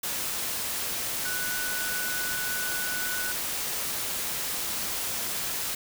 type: tone in noise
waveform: sine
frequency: 1484 Hz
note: F#6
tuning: 5 cents sharp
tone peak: -32 dBFS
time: 1.25-3.32 s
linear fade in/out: 5 ms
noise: white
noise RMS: -31 dBFS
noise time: 0.03-5.75 s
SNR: -4 dB
effects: none